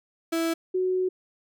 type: tone pair in turn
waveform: 35% pulse / sine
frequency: 329.6 / 370 Hz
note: E4 / F#4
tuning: 0 / 0 cents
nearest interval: major second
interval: 200 cents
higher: second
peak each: -22 dBFS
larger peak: neither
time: 0.32-0.54 / 0.74-1.09 s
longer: second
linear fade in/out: 10 ms
effects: none